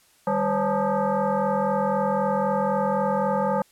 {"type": "tone with frequency modulation", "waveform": "sine", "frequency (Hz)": 155.56, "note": "D#3", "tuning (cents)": 0, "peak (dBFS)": -20, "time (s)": [0.27, 3.62], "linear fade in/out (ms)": 2, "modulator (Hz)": 355, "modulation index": 2.7, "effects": ["white hiss -59 dBFS RMS until 3.71 s", "low-pass 12000 Hz 12 dB/octave"]}